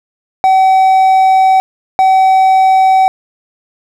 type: tone bursts at uneven times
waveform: triangle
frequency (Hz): 761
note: F#5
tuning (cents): +48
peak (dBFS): -3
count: 2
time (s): 0.44-1.6 / 1.99-3.08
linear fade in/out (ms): 0
effects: none